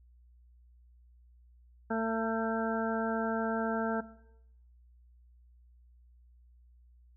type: harmonic tone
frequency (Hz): 224.5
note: A3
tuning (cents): +35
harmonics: 1 / 2 / 3 / 4 / 6 / 7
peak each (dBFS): -32 / -35 / -37 / -38 / -40 / -40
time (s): 1.9-4.01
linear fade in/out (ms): 10
effects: noise-tail reverb RT60 0.8 s tail -17 dB re dry + added 60 Hz sine -57 dBFS peak until 7.16 s